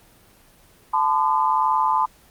sine tone cluster, 875 / 1017 / 1204 Hz, A5 / C6 / D6, -10 / -50 / +43 cents, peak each -21 / -19 / -26 dBFS, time 0.93-2.06 s, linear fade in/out 10 ms, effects pink hiss -53 dBFS RMS until 2.3 s + Opus 24 kbps

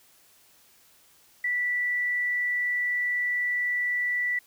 sine tone, 1964 Hz, B6, 10 cents flat, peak -24 dBFS, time 1.44-4.39 s, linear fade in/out 5 ms, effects white hiss -59 dBFS RMS until 4.46 s

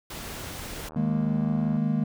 pink noise, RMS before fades -37 dBFS, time 0.1-0.89 s, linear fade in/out 5 ms
click train, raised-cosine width 1 ms, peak -29 dBFS, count 71, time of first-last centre 0.87-1.769 s, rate 77.9 Hz
triangle chord, D# suspended fourth, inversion none, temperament equal, 155.56 / 207.7 / 233.1 Hz, D#3 / G#3 / A#3, 0 / 0 / 0 cents, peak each -25 dBFS, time 0.96-2.04 s, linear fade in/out 5 ms
effects none

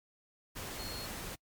sine tone in noise, 4300 Hz, C8, 47 cents sharp, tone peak -44 dBFS, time 0.78-1.07 s, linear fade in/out 20 ms, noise pink, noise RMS -42 dBFS, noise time 0.55-1.36 s, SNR -5 dB, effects noise-tail reverb RT60 0.1 s tail -26 dB re dry + MP3 96 kbps

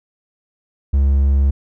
triangle tone, 69 Hz, C#2, 7 cents flat, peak -9 dBFS, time 0.93-1.51 s, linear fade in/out 10 ms, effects none

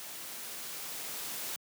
white noise with level ramp, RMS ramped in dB -44 to -38 dBFS, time 0-1.56 s, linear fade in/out 0 ms, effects high-pass 150 Hz 12 dB/octave

